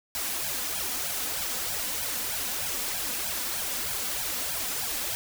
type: noise with flanger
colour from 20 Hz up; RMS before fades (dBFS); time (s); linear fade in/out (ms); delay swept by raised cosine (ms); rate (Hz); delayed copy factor
white; -31; 0.15-5.15; 0; 1.2 to 4.1; 3.2; +0.8
effects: none